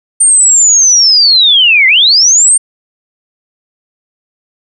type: linear two-way sweep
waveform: sine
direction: down then up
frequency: 8890 to 2000 to 8890 Hz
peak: -3 dBFS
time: 0.2-2.58 s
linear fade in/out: 10 ms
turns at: 1.87 s
effects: none